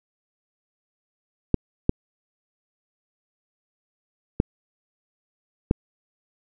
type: clicks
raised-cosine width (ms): 3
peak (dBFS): -4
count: 4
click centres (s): 1.543 / 1.894 / 4.401 / 5.711
effects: none